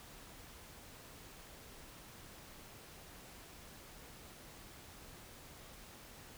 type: silence
effects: pink hiss -55 dBFS RMS until 6.37 s